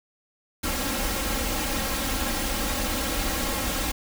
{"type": "noise with comb filter", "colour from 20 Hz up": "pink", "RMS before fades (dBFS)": -27, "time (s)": [0.63, 3.92], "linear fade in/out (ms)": 10, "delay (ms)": 3.7, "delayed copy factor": 0.85, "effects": []}